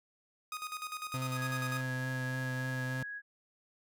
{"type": "tone with tremolo", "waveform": "sawtooth", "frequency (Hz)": 1244.5, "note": "D#6", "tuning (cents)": 0, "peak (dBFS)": -33, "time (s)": [0.52, 1.81], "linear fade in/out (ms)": 2, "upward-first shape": "square", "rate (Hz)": 10, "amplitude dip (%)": 65}
{"type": "tone with vibrato", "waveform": "35% pulse", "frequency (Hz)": 129, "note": "C3", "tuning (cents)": -24, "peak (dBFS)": -33, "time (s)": [1.14, 3.03], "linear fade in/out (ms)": 2, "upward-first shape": "sine", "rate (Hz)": 3.4, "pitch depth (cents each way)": 12}
{"type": "tone", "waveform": "sine", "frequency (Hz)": 1661.2, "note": "G#6", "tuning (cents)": 0, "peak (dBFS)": -39, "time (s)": [1.35, 3.22], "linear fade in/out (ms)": 50}
{"effects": []}